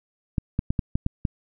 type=clicks; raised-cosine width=5 ms; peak=-10 dBFS; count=7; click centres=0.382 / 0.591 / 0.705 / 0.792 / 0.955 / 1.064 / 1.252 s; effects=none